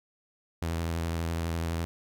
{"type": "tone with vibrato", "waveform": "sawtooth", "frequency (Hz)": 83.1, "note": "E2", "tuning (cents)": 15, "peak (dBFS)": -25, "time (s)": [0.62, 1.85], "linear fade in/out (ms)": 0, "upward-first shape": "triangle", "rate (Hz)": 12, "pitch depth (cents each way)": 36, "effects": []}